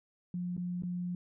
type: tone with dropouts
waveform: sine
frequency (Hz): 177.7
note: F3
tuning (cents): +30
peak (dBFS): -33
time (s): 0.34-1.15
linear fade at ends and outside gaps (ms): 2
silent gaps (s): 0.567-0.577 / 0.823-0.834
effects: none